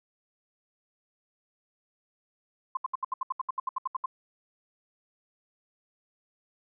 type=tone bursts; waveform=sine; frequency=1046.5 Hz; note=C6; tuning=in tune; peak=-26 dBFS; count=15; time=2.75-4.059 s; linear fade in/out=5 ms; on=21 ms; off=71 ms; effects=none